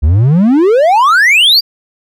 triangle exponential sweep, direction up, 68.8 to 4885 Hz, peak -3 dBFS, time 0.02-1.61 s, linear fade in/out 20 ms, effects none

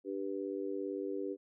harmonic tone, 97.8 Hz, G2, 4 cents flat, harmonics 3 / 4 / 5, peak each -40 / -38 / -42 dBFS, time 0.04-1.37 s, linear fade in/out 50 ms, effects none

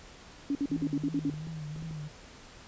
sine tone bursts, 282.9 Hz, C#4, 35 cents sharp, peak -26 dBFS, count 8, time 0.5-1.3 s, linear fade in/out 2 ms, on 51 ms, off 56 ms
sine tone with vibrato, 155.56 Hz, D#3, in tune, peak -36 dBFS, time 0.69-2.09 s, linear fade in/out 20 ms, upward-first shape triangle, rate 2.8 Hz, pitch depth 91 cents each way
clicks, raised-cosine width 3 ms, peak -32 dBFS, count 8, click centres 0.778 / 0.815 / 1.294 / 1.34 / 1.471 / 1.762 / 1.825 / 1.91 s
effects pink hiss -51 dBFS RMS until 2.67 s + resampled to 16000 Hz

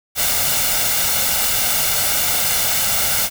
white noise with comb filter, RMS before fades -18 dBFS, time 0.15-3.3 s, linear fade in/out 50 ms, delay 1.4 ms, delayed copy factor +0.6, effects none

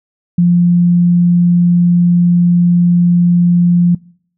sine tone, 174.61 Hz, F3, in tune, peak -6 dBFS, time 0.38-3.95 s, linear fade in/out 5 ms, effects noise-tail reverb RT60 0.6 s tail -25 dB re dry

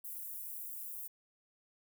white high-pass noise, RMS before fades -44 dBFS, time 0.04-1.08 s, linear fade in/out 10 ms, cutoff 11000 Hz, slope 24 dB/octave, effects none

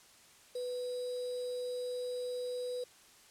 sine tone with sample-and-hold, 495.6 Hz, B4, 6 cents sharp, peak -35 dBFS, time 0.55-2.84 s, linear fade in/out 5 ms, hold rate 4410 Hz, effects white hiss -60 dBFS RMS until 3.3 s + low-pass 10000 Hz 12 dB/octave

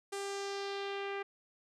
sawtooth tone with low-pass filter sweep, 397.2 Hz, G4, 23 cents sharp, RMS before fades -39 dBFS, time 0.12-1.23 s, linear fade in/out 10 ms, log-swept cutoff 9300 to 2200 Hz, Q 1.9, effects none

